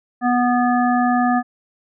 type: harmonic tone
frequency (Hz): 245.4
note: B3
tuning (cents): -11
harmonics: 1 / 3 / 5 / 7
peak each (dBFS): -17 / -18 / -24 / -26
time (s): 0.21-1.43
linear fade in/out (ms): 50
effects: none